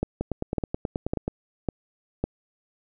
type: two click trains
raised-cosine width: 2 ms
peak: -13 / -11 dBFS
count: 11 / 5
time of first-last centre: 0.21-1.28 / 0.03-2.24 s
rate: 9.35 / 1.81 Hz
effects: none